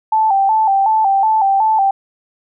sine tone with vibrato, 828 Hz, G#5, 5 cents flat, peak -10 dBFS, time 0.12-1.91 s, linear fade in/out 5 ms, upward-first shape square, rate 2.7 Hz, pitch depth 97 cents each way, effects none

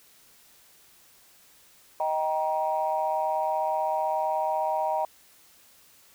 sine tone cluster, 626 / 781 / 945 Hz, D#5 / G5 / A#5, +10 / -7 / +23 cents, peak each -28 dBFS, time 2-5.05 s, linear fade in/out 2 ms, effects tanh soft clip ceiling -15 dBFS + white hiss -57 dBFS RMS until 6.14 s

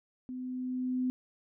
sine tone with level ramp, 253.9 Hz, B3, 48 cents sharp, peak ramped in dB -37 to -27 dBFS, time 0.29-1.1 s, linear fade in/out 0 ms, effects none

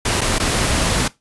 pink noise with dropouts, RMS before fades -18 dBFS, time 0.05-1.08 s, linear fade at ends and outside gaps 5 ms, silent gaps 0.209-0.214 / 0.385-0.398 s, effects noise-tail reverb RT60 0.2 s tail -19 dB re dry + resampled to 24000 Hz

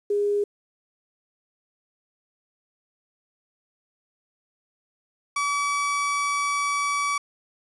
sine / 30% pulse tone pair in turn, 409.5 / 1144.6 Hz, G#4 / D6, -24 / -45 cents, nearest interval octave + tritone, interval 1779 cents, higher second, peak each -20 dBFS, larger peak neither, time 0.1-0.44 / 5.36-7.18 s, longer second, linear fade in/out 5 ms, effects resampled to 24000 Hz + 9-bit

